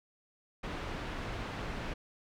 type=low-pass noise; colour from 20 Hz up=pink; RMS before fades=-39 dBFS; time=0.63-1.94 s; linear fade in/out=10 ms; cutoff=2800 Hz; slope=12 dB/octave; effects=none